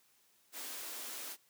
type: high-pass noise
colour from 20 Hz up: white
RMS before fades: -44 dBFS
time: 0.52-1.37 s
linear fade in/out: 50 ms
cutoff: 230 Hz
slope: 96 dB/octave
effects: white hiss -70 dBFS RMS until 1.49 s + high-pass 100 Hz 12 dB/octave